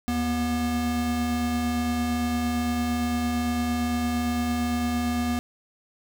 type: tone pair together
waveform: square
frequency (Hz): 77.5 / 241.3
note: D#2 / B3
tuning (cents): -6 / -40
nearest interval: octave + minor sixth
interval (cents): 1966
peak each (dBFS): -32 / -25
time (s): 0.08-5.39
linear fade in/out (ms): 0
effects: none